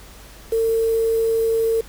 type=tone with quantisation; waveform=sine; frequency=452.1 Hz; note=A4; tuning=47 cents sharp; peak=-16 dBFS; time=0.52-1.81 s; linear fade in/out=5 ms; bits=6; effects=added 50 Hz sine -42 dBFS peak until 1.88 s + pink hiss -44 dBFS RMS until 1.88 s